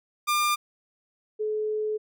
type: tone pair in turn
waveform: sawtooth / sine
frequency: 1199 / 428.5 Hz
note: D6 / A4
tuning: +36 / -46 cents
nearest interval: octave + tritone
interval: 1782 cents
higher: first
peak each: -18 / -25 dBFS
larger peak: first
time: 0.27-0.56 / 1.39-1.98 s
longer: second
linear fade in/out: 20 ms
effects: none

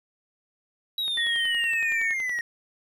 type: exponential sweep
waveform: triangle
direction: down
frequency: 3900 to 1864.7 Hz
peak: -24 dBFS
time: 0.98-2.41 s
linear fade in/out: 2 ms
type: click train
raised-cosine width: 0.3 ms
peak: -25 dBFS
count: 15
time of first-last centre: 1.08-2.388 s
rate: 10.7 Hz
type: tone with pitch glide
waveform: sine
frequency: 1864.7 to 1823.2 Hz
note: A#6 to A#6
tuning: 0 to -39 cents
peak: -25 dBFS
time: 1.17-2.14 s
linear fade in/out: 10 ms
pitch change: -39 cents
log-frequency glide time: 1.6-1.93 s
effects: none

